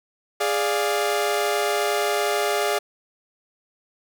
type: chord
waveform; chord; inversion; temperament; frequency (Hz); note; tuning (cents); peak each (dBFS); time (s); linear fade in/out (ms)
sawtooth; D diminished; second; equal with one note detuned; 413.6 / 587.3 / 698.5; Ab4 / D5 / F5; -7 / 0 / 0; -20 / -22 / -22; 0.4-2.79; 10
effects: none